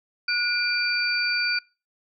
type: tone cluster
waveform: sine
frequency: 1455 / 2382 / 4621 Hz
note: F#6 / D7 / D8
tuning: -29 / +24 / -29 cents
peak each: -26 dBFS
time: 0.28-1.59 s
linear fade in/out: 5 ms
effects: noise-tail reverb RT60 0.3 s tail -24 dB re dry

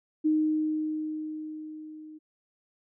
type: tone with level ramp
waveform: sine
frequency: 309.6 Hz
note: D#4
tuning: 9 cents flat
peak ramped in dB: -20 to -43 dBFS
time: 0.24-2.19 s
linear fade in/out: 20 ms
effects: none

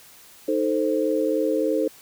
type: chord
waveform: sine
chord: A diminished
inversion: second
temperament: equal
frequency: 311.1 / 440 / 523.3 Hz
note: Eb4 / A4 / C5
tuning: 0 / 0 / 0 cents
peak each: -24 dBFS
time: 0.48-1.88 s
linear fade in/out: 5 ms
effects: white hiss -49 dBFS RMS until 2.01 s

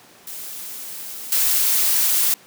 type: noise with level steps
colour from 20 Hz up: blue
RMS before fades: -33 / -18 dBFS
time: 0.27-2.34 s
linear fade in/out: 2 ms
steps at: 1.32 s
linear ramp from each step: 2 ms
effects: pink hiss -48 dBFS RMS until 2.46 s + high-pass 200 Hz 12 dB/octave

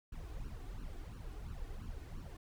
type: noise with flanger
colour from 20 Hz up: brown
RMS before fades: -45 dBFS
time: 0.12-2.37 s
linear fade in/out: 5 ms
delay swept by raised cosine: 0.69 to 2.79 ms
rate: 2.9 Hz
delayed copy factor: +0.8
effects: none

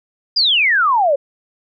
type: exponential sweep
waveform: sine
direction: down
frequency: 5040 to 532 Hz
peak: -11 dBFS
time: 0.36-1.16 s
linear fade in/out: 10 ms
effects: none

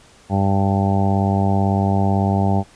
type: harmonic tone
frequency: 98 Hz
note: G2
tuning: in tune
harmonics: 1 / 2 / 3 / 4 / 5 / 6 / 7 / 8 / 9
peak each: -18 / -19 / -28 / -28 / -34 / -31 / -26 / -25 / -29 dBFS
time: 0.29-2.64 s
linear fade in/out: 50 ms
effects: pink hiss -49 dBFS RMS until 2.75 s + resampled to 22050 Hz

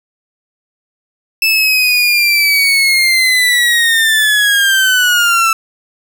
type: linear sweep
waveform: 30% pulse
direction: down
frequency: 2637 to 1318.5 Hz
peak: -6 dBFS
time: 1.42-5.53 s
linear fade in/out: 2 ms
effects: none

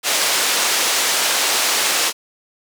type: band-pass noise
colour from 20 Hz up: white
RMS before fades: -18 dBFS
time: 0.03-2.13 s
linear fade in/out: 50 ms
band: 400 to 7400 Hz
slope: 12 dB/octave
effects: none

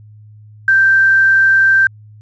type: tone with quantisation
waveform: sine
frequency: 1568 Hz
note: G6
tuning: in tune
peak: -7 dBFS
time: 0.68-1.87 s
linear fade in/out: 2 ms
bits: 6
effects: added 106 Hz sine -37 dBFS peak until 2.21 s + resampled to 16000 Hz

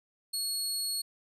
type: tone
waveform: 25% pulse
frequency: 4342 Hz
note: C#8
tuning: 37 cents flat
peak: -26 dBFS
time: 0.33-1.02 s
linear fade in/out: 10 ms
effects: none

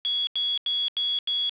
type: tone bursts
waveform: sine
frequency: 3354 Hz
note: G#7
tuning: 16 cents sharp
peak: -22 dBFS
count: 5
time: 0.05-1.494 s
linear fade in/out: 0 ms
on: 220 ms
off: 86 ms
effects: resampled to 8000 Hz + 8-bit

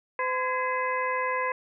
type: harmonic tone with a mistuned harmonic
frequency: 511 Hz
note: C5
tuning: 41 cents flat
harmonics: 1 / 2 / 3 / 4 / 5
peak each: -31 / -28 / -34 / -33 / -40 dBFS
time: 0.19-1.52 s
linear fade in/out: 2 ms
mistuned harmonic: 3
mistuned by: +140 cents
effects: none

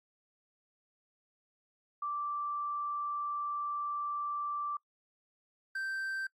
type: tone pair in turn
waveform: sine / triangle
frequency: 1170 / 1561.8 Hz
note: D6 / G6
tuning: -7 / -7 cents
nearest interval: perfect fourth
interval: 500 cents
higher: second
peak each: -33 / -32 dBFS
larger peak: second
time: 2.02-4.77 / 5.75-6.27 s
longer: first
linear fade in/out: 5 ms
effects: noise-tail reverb RT60 0.1 s tail -24 dB re dry + AAC 48 kbps

